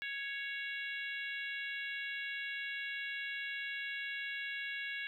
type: harmonic tone with a mistuned harmonic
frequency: 554.4 Hz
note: C#5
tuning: in tune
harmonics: 3 / 4 / 5 / 6 / 7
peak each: -41 / -43 / -45 / -49 / -53 dBFS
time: 0.02-5.07 s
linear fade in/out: 0 ms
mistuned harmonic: 6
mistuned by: +16 cents
effects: 12-bit